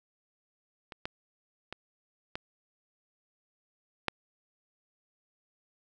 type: clicks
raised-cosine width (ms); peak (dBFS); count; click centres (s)
0.3; -26 / -18 / -22 / -19 / -11; 5; 0.922 / 1.055 / 1.726 / 2.355 / 4.083
effects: none